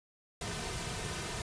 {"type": "noise with comb filter", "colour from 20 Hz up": "pink", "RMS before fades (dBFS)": -38, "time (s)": [0.41, 1.42], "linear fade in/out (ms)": 2, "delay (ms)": 3.6, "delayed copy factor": -0.65, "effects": ["resampled to 22050 Hz"]}